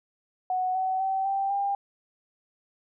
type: tone with pitch steps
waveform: sine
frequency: 740 / 754.2 / 768.8 / 783.5 / 798.6 Hz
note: F#5 / F#5 / G5 / G5 / G5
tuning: 0 / +33 / -34 / -1 / +32 cents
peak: -24 dBFS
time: 0.5-1.75 s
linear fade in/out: 2 ms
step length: 250 ms
effects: none